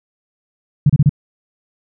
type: tone bursts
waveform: sine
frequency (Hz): 144.9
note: D3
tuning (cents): -23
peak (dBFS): -6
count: 4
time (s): 0.86-1.094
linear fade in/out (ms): 5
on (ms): 36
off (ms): 30
effects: none